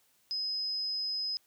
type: tone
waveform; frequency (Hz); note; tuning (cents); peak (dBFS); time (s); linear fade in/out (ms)
sine; 5060; D#8; +28; -31; 0.31-1.37; 0
effects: white hiss -69 dBFS RMS until 1.46 s + high-pass 60 Hz 12 dB/octave